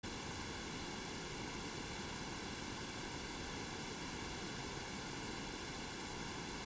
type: noise with comb filter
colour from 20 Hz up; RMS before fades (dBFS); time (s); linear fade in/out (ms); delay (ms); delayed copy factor
pink; -45; 0.03-6.65; 10; 1.6; -0.6
effects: resampled to 16000 Hz